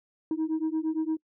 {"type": "beating tone pair", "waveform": "sine", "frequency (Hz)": [312.8, 321.5], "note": ["D#4", "E4"], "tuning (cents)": [9, -43], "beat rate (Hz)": 8.7, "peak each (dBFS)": -27, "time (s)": [0.31, 1.17], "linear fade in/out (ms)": 2, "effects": ["noise-tail reverb RT60 0.1 s tail -25 dB re dry", "tanh soft clip ceiling -23 dBFS"]}